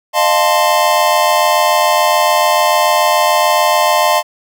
square chord, F dominant seventh, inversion third, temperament equal with one note detuned, 611.6 / 698.5 / 880 / 1046.5 Hz, Eb5 / F5 / A5 / C6, -30 / 0 / 0 / 0 cents, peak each -16 dBFS, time 0.13-4.23 s, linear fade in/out 50 ms, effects none

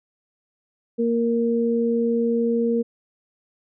sine tone pair together, 232.7 / 466.2 Hz, A#3 / A#4, -3 / 0 cents, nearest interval octave, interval 1203 cents, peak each -21 dBFS, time 0.98-2.83 s, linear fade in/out 20 ms, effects none

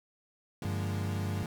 35% pulse chord, Bb dominant seventh, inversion first, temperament equal, 146.83 / 174.61 / 207.7 / 233.1 Hz, D3 / F3 / Ab3 / Bb3, 0 / 0 / 0 / 0 cents, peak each -39 / -38 / -39 / -42 dBFS, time 0.62-1.46 s, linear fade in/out 2 ms
sine tone, 98 Hz, G2, in tune, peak -32 dBFS, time 0.65-1.43 s, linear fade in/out 0 ms
effects none

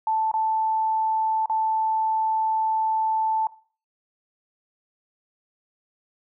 sine tone with dropouts, 880 Hz, A5, in tune, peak -20 dBFS, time 0.07-3.47 s, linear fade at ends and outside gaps 2 ms, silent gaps 0.315-0.339 / 1.459-1.497 s, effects noise-tail reverb RT60 0.4 s tail -18 dB re dry

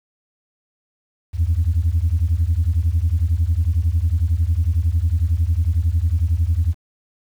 sine beating tone pair, 77.6 / 88.6 Hz, D#2 / F2, -4 / +25 cents, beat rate 11 Hz, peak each -17 dBFS, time 1.33-6.75 s, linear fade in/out 50 ms, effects tanh soft clip ceiling -10 dBFS + 8-bit

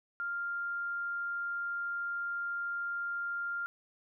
sine tone, 1396.9 Hz, F6, in tune, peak -33 dBFS, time 0.2-3.66 s, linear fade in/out 0 ms, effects none

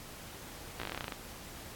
slowing click train, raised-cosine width 0.3 ms, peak -21 dBFS, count 13, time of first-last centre 0.8-1.122 s, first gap 16 ms, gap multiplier 1.09, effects pink hiss -48 dBFS RMS until 1.75 s + AAC 64 kbps

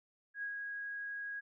sine tone with ADSR envelope, 1648 Hz, G#6, 14 cents flat, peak -36 dBFS, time 0.34-1.41 s, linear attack 85 ms, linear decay 95 ms, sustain -3 dB, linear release 21 ms, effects none

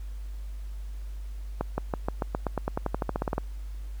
accelerating click train, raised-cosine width 1 ms, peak -13 dBFS, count 19, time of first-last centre 1.61-3.381 s, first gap 170 ms, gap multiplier 0.93, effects added 50 Hz sine -34 dBFS peak until 4 s + pink hiss -58 dBFS RMS until 4 s

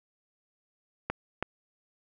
clicks, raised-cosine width 0.5 ms, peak -14 dBFS, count 2, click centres 1.1 / 1.426 s, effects none

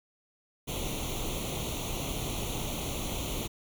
pink noise with comb filter, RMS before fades -34 dBFS, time 0.67-3.48 s, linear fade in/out 20 ms, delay 0.3 ms, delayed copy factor +0.85, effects none

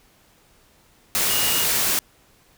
sine tone in noise, 2866 Hz, F7, 44 cents sharp, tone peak -27 dBFS, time 1.3-1.64 s, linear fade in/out 0 ms, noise white, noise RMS -21 dBFS, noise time 1.15-1.99 s, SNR -9 dB, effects pink hiss -57 dBFS RMS until 2.57 s

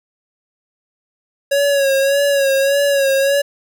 square tone with vibrato, 554.4 Hz, C#5, in tune, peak -13 dBFS, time 1.51-3.42 s, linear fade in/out 10 ms, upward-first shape sine, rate 1.7 Hz, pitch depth 45 cents each way, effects none

